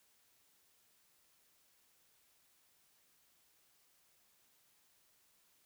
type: silence
effects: white hiss -72 dBFS RMS until 5.65 s